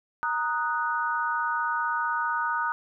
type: chord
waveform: sine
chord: D# minor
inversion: second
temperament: equal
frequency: 932.3 / 1244.5 / 1480 Hz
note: A#5 / D#6 / F#6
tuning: 0 / 0 / 0 cents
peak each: -29 dBFS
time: 0.23-2.72 s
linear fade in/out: 0 ms
effects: none